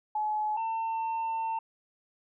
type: tone pair in turn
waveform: sine / triangle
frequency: 852 / 900.5 Hz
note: G#5 / A5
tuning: +44 / +40 cents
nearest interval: minor second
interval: 96 cents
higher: second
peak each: -27 dBFS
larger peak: neither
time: 0.15-0.57 / 0.57-1.59 s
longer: second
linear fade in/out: 5 ms
effects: resampled to 8000 Hz